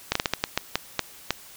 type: slowing click train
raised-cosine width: 0.2 ms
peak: -4 dBFS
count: 10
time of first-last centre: 0.12-1.306 s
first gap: 34 ms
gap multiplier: 1.32
effects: white hiss -47 dBFS RMS until 1.56 s